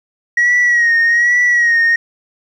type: tone with vibrato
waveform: sine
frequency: 1900 Hz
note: A#6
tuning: 33 cents sharp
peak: -7 dBFS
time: 0.37-1.96 s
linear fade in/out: 5 ms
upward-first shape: sine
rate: 1.2 Hz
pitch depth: 52 cents each way
effects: tanh soft clip ceiling -7 dBFS + 8-bit